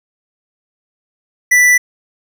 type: tone with tanh clipping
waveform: sine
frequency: 1975.5 Hz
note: B6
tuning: in tune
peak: -8 dBFS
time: 1.51-1.78 s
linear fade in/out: 10 ms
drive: 17 dB
effects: none